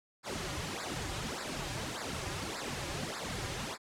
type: noise with flanger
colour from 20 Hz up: pink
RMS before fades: -38 dBFS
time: 0.23-3.78 s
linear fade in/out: 50 ms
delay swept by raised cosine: 0.32 to 4.62 ms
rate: 1.7 Hz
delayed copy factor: -1
effects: low-pass 8000 Hz 12 dB/octave